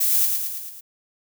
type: noise with echo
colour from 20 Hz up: violet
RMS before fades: -20 dBFS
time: 0-0.26 s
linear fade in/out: 10 ms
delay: 110 ms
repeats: 5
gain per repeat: -4 dB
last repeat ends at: 0.81 s
effects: none